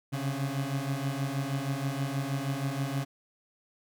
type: beating tone pair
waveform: 30% pulse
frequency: 134.5 / 140.8 Hz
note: C3 / C#3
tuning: +48 / +27 cents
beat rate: 6.3 Hz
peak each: -30 dBFS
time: 0.12-3.05 s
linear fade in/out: 20 ms
effects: none